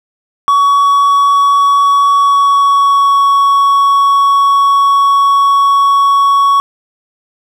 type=tone with pitch glide; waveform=triangle; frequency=1126 to 1116.3 Hz; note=C#6 to C#6; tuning=+27 to +12 cents; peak=-4 dBFS; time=0.48-6.6 s; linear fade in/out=0 ms; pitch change=-15 cents; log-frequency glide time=2.03-3.22 s; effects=none